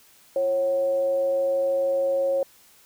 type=tone with frequency modulation; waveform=sine; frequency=546 Hz; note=C#5; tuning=26 cents flat; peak=-20 dBFS; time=0.36-2.43 s; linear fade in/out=2 ms; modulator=205 Hz; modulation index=0.24; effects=white hiss -55 dBFS RMS until 2.85 s